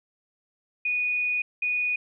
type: tone bursts at uneven times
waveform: sine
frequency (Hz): 2469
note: D#7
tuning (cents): -14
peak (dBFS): -23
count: 2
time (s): 0.85-1.42 / 1.62-1.96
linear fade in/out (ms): 5
effects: none